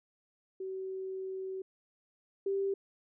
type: tone pair in turn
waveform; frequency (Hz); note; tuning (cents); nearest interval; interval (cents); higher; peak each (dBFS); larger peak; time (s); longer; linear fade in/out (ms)
sine; 379.6 / 392.5; F#4 / G4; +44 / +2; minor second; 58; second; -36 / -29; second; 0.6-1.62 / 2.46-2.74; first; 5
effects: none